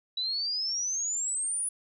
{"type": "exponential sweep", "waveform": "sine", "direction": "up", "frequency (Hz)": [3904, 9956], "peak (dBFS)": -28, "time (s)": [0.17, 1.69], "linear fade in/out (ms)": 5, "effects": []}